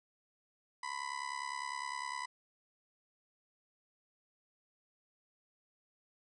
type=tone with amplitude modulation; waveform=30% pulse; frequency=997 Hz; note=B5; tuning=16 cents sharp; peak=-32 dBFS; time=0.83-2.26 s; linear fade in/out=5 ms; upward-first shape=sine; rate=69.9 Hz; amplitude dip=85%; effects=resampled to 22050 Hz